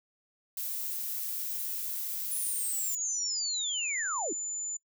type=noise; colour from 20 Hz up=violet; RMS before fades=-35 dBFS; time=0.57-2.95 s; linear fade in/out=2 ms
type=linear sweep; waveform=sine; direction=down; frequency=10100 to 263.8 Hz; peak=-32 dBFS; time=2.31-4.33 s; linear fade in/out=5 ms
type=tone; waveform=sine; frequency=7040 Hz; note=A8; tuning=in tune; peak=-33 dBFS; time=3-4.77 s; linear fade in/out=5 ms
effects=noise-tail reverb RT60 0.1 s tail -21 dB re dry